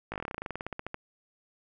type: slowing click train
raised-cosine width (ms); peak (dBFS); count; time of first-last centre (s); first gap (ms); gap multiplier
0.5; -20; 21; 0.12-0.944; 18; 1.08
effects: none